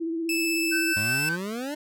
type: tone with vibrato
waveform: sine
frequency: 329.6 Hz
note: E4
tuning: in tune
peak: -26 dBFS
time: 0-0.94 s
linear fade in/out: 20 ms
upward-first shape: sine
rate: 16 Hz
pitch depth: 34 cents each way
type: tone with pitch glide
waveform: sawtooth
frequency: 2624 to 2642 Hz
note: E7 to E7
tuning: -9 to +3 cents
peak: -22 dBFS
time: 0.29-1.29 s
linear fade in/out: 2 ms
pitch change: +12 cents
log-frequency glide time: 0.46-1.15 s
type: tone with tremolo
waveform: triangle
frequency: 1537 Hz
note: G6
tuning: 35 cents flat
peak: -23 dBFS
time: 0.71-1.37 s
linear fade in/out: 20 ms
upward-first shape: triangle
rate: 5.4 Hz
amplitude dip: 55%
type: exponential sweep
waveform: 25% pulse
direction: up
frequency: 100 to 306.7 Hz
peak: -26 dBFS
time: 0.96-1.75 s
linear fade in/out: 10 ms
effects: none